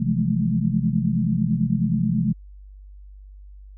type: tone cluster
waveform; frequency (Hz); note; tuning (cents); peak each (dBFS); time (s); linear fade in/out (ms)
sine; 130.4 / 165.7 / 176.1 / 208.5 / 217.7; C3 / E3 / F3 / G#3 / A3; -5 / +9 / +15 / +7 / -18; -25; 0-2.33; 10
effects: added 49 Hz sine -40 dBFS peak until 3.77 s